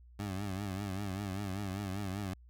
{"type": "tone with vibrato", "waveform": "20% pulse", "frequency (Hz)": 98, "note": "G2", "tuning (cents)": 0, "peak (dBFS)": -31, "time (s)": [0.19, 2.34], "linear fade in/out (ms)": 5, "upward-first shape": "triangle", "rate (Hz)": 5.1, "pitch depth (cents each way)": 120, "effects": ["added 60 Hz sine -54 dBFS peak until 2.49 s"]}